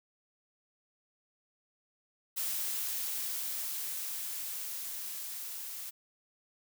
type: noise with level ramp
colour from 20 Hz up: blue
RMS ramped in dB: -34 to -42 dBFS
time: 2.36-5.91 s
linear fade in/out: 20 ms
effects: none